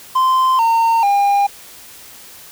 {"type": "tone with pitch steps", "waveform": "triangle", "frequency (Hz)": [1038, 914.1, 805], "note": ["C6", "A#5", "G5"], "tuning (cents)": [-14, -34, 46], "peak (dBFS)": -9, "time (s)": [0.15, 1.47], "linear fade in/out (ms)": 10, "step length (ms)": 440, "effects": ["white hiss -39 dBFS RMS until 2.51 s"]}